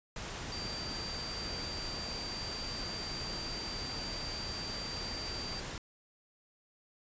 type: tone in noise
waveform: sine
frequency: 4699 Hz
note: D8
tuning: in tune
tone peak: -40 dBFS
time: 0.52-5.6 s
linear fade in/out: 2 ms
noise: pink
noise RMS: -41 dBFS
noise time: 0.16-5.78 s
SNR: -2 dB
effects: resampled to 16000 Hz